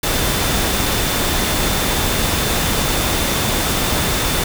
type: tone in noise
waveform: sine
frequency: 3549 Hz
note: A7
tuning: 14 cents sharp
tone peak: -29 dBFS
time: 0.03-4.44 s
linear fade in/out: 5 ms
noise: pink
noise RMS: -18 dBFS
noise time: 0.03-4.44 s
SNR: -14 dB
effects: none